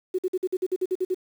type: tone bursts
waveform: sine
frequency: 370 Hz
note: F#4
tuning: in tune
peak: -21 dBFS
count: 11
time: 0.14-1.146 s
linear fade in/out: 10 ms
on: 46 ms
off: 50 ms
effects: 8-bit